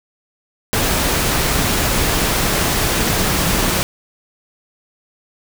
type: tone in noise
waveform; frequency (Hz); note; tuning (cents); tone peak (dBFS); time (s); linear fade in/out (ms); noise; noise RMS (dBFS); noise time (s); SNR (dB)
sine; 185; F#3; 0; -25; 3.05-3.8; 0; pink; -17; 0.73-3.83; -11
effects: none